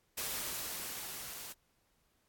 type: noise with level ramp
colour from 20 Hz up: white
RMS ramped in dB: -37 to -46 dBFS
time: 0.17-1.53 s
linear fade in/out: 10 ms
effects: pink hiss -75 dBFS RMS until 2.28 s + AAC 64 kbps